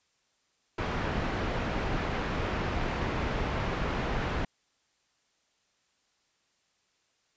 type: low-pass noise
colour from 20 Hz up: pink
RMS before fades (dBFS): -31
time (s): 0.78-4.45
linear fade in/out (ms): 5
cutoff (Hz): 2200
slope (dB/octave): 12
effects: white hiss -72 dBFS RMS until 7.36 s + resampled to 16000 Hz